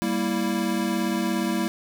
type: chord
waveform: square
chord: E diminished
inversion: first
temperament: equal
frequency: 196 / 233.1 / 329.6 Hz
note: G3 / Bb3 / E4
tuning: 0 / 0 / 0 cents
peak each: -28 dBFS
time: 0.02-1.68 s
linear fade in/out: 0 ms
effects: none